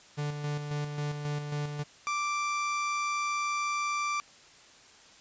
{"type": "tone with tremolo", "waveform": "45% pulse", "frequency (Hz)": 147, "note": "D3", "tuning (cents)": 2, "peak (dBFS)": -30, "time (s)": [0.17, 1.84], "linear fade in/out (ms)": 20, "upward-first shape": "square", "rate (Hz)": 3.7, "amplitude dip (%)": 45}
{"type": "tone", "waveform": "30% pulse", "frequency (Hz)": 1174.7, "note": "D6", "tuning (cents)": 0, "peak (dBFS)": -26, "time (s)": [2.07, 4.2], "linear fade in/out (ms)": 0}
{"effects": ["white hiss -55 dBFS RMS until 5.2 s", "resampled to 16000 Hz"]}